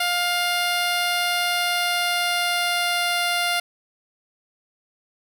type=tone with pitch glide; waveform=10% pulse; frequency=705 to 700.9 Hz; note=F5 to F5; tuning=+16 to +6 cents; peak=-12 dBFS; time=0-3.6 s; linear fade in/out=5 ms; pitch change=-10 cents; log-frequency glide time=1.53-3.26 s; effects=none